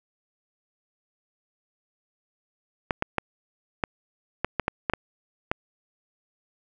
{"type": "clicks", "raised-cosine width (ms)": 0.5, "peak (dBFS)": -8, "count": 10, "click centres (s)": [2.908, 3.024, 3.183, 3.838, 4.446, 4.597, 4.681, 4.898, 4.936, 5.515], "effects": []}